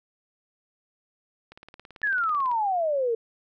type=click train; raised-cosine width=0.3 ms; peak=-29 dBFS; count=19; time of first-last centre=1.52-2.514 s; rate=18.1 Hz
type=exponential sweep; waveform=sine; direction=down; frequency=1748 to 445 Hz; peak=-22 dBFS; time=2.03-3.15 s; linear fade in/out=5 ms
effects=none